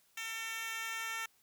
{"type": "tone with high-pass filter sweep", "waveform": "10% pulse", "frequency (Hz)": 450.7, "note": "A4", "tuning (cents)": 42, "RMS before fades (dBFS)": -40, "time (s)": [0.17, 1.26], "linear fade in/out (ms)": 5, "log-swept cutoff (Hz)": [2200, 1400], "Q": 1.1, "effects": ["white hiss -70 dBFS RMS until 1.42 s"]}